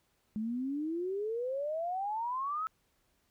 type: exponential sweep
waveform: sine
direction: up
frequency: 210 to 1317 Hz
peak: -32 dBFS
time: 0.36-2.67 s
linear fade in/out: 0 ms
effects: pink hiss -74 dBFS RMS until 3.3 s